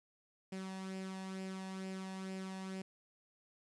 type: tone with flanger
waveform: sawtooth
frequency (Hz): 189.8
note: F#3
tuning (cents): +44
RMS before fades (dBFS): -44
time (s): 0.52-2.82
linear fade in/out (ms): 5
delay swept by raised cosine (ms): 0.39 to 1.15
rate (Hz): 2.2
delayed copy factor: +0.5
effects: resampled to 22050 Hz + 11-bit